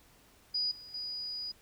sine tone with level steps, 4920 Hz, D#8, 20 cents flat, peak -29 / -47 / -36 dBFS, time 0.54-1.52 s, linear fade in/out 10 ms, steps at 0.71 / 0.94 s, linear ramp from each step 5 ms, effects pink hiss -62 dBFS RMS until 1.61 s

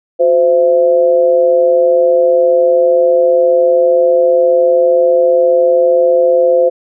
sine tone with amplitude modulation, 517 Hz, C5, 21 cents flat, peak -3 dBFS, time 0.19-6.7 s, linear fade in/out 20 ms, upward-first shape sine, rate 155 Hz, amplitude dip 75%, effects none

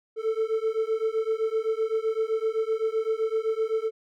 triangle beating tone pair, 439 / 446.8 Hz, A4 / A4, -4 / +27 cents, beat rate 7.8 Hz, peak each -25 dBFS, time 0.16-3.91 s, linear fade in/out 50 ms, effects none

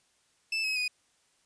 30% pulse tone with pitch steps, 2637 / 2559 / 2483 Hz, E7 / D#7 / D#7, 0 / +48 / -4 cents, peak -25 dBFS, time 0.52-0.88 s, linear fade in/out 5 ms, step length 120 ms, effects white hiss -69 dBFS RMS until 1.45 s + resampled to 22050 Hz

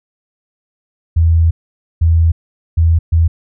sine tone bursts at uneven times, 82.41 Hz, E2, in tune, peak -7 dBFS, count 4, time 1.16-1.51 / 2.01-2.32 / 2.77-2.99 / 3.12-3.28 s, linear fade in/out 10 ms, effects none

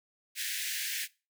pink high-pass noise, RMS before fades -35 dBFS, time 0.35-1.08 s, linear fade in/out 50 ms, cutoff 1600 Hz, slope 96 dB/octave, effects noise-tail reverb RT60 0.3 s tail -21 dB re dry

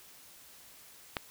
click, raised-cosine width 0.3 ms, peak -15 dBFS, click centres 1.168 s, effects white hiss -55 dBFS RMS until 1.3 s

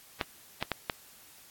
clicks, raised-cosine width 0.3 ms, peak -12 dBFS, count 4, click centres 0.212 / 0.626 / 0.717 / 0.898 s, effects white hiss -55 dBFS RMS until 1.5 s + AAC 64 kbps

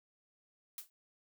blue noise with exponential decay, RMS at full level -40 dBFS, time 0.78-0.9 s, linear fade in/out 1 ms, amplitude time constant 26 ms, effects none

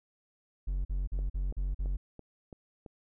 triangle tone bursts, 46.34 Hz, F#1, 3 cents sharp, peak -27 dBFS, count 6, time 0.67-1.97 s, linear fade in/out 10 ms, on 180 ms, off 44 ms
click train, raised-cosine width 2 ms, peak -32 dBFS, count 6, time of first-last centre 1.19-2.862 s, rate 2.99 Hz
effects none

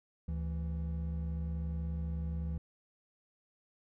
triangle tone pair together, 74 / 165.66 Hz, D2 / E3, +14 / +9 cents, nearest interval octave + major second, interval 1395 cents, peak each -33 / -37 dBFS, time 0.28-2.58 s, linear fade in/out 5 ms, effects none

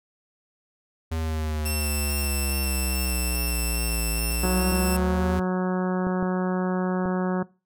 square exponential two-way sweep, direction down then up, 81.2 to 56 to 81.2 Hz, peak -26 dBFS, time 1.11-5.4 s, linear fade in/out 10 ms, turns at 4.15 s
5% pulse tone with vibrato, 2687 Hz, E7, 33 cents sharp, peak -20 dBFS, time 1.65-4.97 s, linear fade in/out 10 ms, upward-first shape sine, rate 2.4 Hz, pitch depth 9 cents each way
harmonic tone, 183.8 Hz, F#3, 11 cents flat, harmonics 1 / 2 / 3 / 4 / 5 / 6 / 7 / 8 / 9, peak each -23 / -29 / -33 / -35 / -37 / -39 / -40 / -41 / -42 dBFS, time 4.43-7.43 s, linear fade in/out 5 ms
clicks, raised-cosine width 2 ms, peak -18 dBFS, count 5, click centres 4.452 / 4.718 / 6.069 / 6.227 / 7.057 s
effects noise-tail reverb RT60 0.3 s tail -21 dB re dry

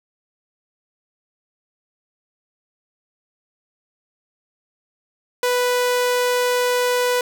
sawtooth tone, 493.9 Hz, B4, in tune, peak -13 dBFS, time 5.43-7.21 s, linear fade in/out 2 ms, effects none

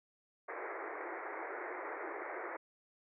pink band-pass noise, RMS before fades -43 dBFS, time 0.48-2.57 s, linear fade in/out 10 ms, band 320 to 2200 Hz, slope 96 dB/octave, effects none

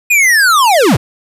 square linear sweep, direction down, 2500 to 80 Hz, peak -7 dBFS, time 0.1-0.97 s, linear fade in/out 10 ms, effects resampled to 32000 Hz + 7-bit

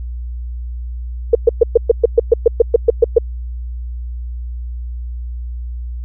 sine tone bursts, 466.2 Hz, A#4, in tune, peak -3 dBFS, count 14, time 1.33-3.184 s, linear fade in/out 5 ms, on 21 ms, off 120 ms, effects added 60 Hz sine -22 dBFS peak until 6.04 s

